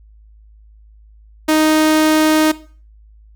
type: tone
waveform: sawtooth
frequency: 311.1 Hz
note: D#4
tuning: in tune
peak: -7 dBFS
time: 1.48-2.52 s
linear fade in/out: 10 ms
effects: noise-tail reverb RT60 0.4 s tail -17 dB re dry + added 53 Hz sine -42 dBFS peak until 3.35 s